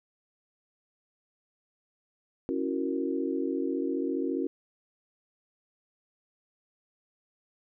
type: chord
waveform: sine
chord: F# dominant seventh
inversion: second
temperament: equal with one note detuned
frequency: 274.8 / 329.6 / 370 / 466.2 Hz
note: C#4 / E4 / F#4 / A#4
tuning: -15 / 0 / 0 / 0 cents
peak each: -31 / -33 / -33 / -36 dBFS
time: 2.49-4.47 s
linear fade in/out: 0 ms
effects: none